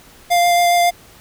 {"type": "tone with vibrato", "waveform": "square", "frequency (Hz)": 698.5, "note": "F5", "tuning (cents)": 0, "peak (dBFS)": -12, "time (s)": [0.3, 0.91], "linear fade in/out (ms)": 20, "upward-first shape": "triangle", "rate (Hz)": 7.3, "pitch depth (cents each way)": 12, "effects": ["pink hiss -45 dBFS RMS until 1.2 s"]}